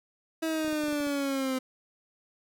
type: linear sweep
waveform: 30% pulse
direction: down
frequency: 324.3 to 257.5 Hz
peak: -25 dBFS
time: 0.42-1.59 s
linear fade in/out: 10 ms
type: clicks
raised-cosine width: 2 ms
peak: -34 dBFS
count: 8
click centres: 0.647 / 0.679 / 0.728 / 0.837 / 0.883 / 0.927 / 1.004 / 1.07 s
effects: none